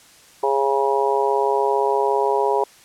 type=harmonic tone; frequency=137.4 Hz; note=C#3; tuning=15 cents flat; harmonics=3 / 4 / 5 / 6 / 7; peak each=-20 / -25 / -26 / -24 / -22 dBFS; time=0.43-2.64 s; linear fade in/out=5 ms; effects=white hiss -49 dBFS RMS until 2.84 s + low-pass 10000 Hz 12 dB/octave